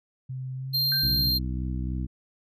sine tone with pitch glide, 130 to 140.95 Hz, C3 to C#3, -11 to +29 cents, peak -31 dBFS, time 0.29-1.31 s, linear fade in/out 10 ms, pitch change +140 cents, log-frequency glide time 0.55-1.02 s
square tone, 4186 Hz, C8, in tune, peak -23 dBFS, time 0.73-1.39 s, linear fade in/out 20 ms
sine tone with exponential decay, 1568 Hz, G6, in tune, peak -29 dBFS, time 0.92-1.37 s, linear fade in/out 1 ms, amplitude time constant 97 ms
harmonic tone, 63.4 Hz, B1, 46 cents sharp, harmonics 1 / 2 / 3 / 4 / 5, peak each -29 / -33 / -36 / -39 / -41 dBFS, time 1.02-2.07 s, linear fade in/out 20 ms
effects none

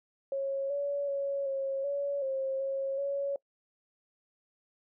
sine tone with pitch steps, 547 / 568 / 557 / 543 / 565 / 535 / 543 / 559 Hz, C#5 / C#5 / C#5 / C#5 / C#5 / C5 / C#5 / C#5, -23 / +42 / +8 / -36 / +33 / +38 / -36 / +14 cents, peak -29 dBFS, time 0.32-3.36 s, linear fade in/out 2 ms, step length 380 ms, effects noise-tail reverb RT60 0.1 s tail -22 dB re dry

